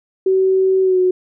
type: tone with pitch glide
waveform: sine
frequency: 379.3 to 367.2 Hz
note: F#4 to F#4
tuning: +43 to -13 cents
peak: -11 dBFS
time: 0.26-1.11 s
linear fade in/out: 5 ms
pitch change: -56 cents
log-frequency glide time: 0.82-0.99 s
effects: none